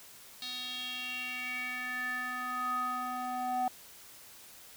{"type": "tone with band-pass filter sweep", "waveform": "square", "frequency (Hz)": 250.7, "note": "B3", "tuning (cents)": 26, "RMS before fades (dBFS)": -36, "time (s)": [0.42, 3.68], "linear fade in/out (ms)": 2, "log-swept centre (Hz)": [4000, 790], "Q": 5.7, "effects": ["white hiss -53 dBFS RMS until 4.76 s"]}